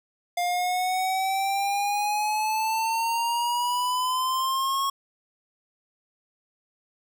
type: exponential sweep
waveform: square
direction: up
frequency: 702 to 1100 Hz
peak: -24 dBFS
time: 0.37-4.9 s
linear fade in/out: 5 ms
effects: none